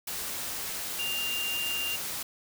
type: tone in noise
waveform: sine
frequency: 2794 Hz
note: F7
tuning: in tune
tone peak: -30 dBFS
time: 0.99-1.96 s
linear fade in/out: 5 ms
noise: white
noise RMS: -35 dBFS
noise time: 0.07-2.23 s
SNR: +2 dB
effects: none